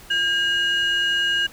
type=tone pair together; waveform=sine; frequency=1613 / 2877 Hz; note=G6 / F#7; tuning=+49 / -49 cents; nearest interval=minor seventh; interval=1002 cents; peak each=-19 dBFS; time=0.1-1.47 s; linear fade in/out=10 ms; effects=tanh soft clip ceiling -15 dBFS + pink hiss -45 dBFS RMS until 1.52 s